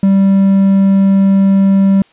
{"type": "tone", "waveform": "triangle", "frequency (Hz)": 195, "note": "G3", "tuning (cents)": -9, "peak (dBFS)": -4, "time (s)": [0.03, 2.02], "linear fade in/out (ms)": 2, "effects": ["white hiss -49 dBFS RMS until 2.12 s", "resampled to 8000 Hz"]}